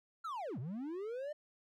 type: linear two-way sweep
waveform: triangle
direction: down then up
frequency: 1396.9 to 110 to 613 Hz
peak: -37 dBFS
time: 0.24-1.33 s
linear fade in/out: 10 ms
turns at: 0.59 s
effects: none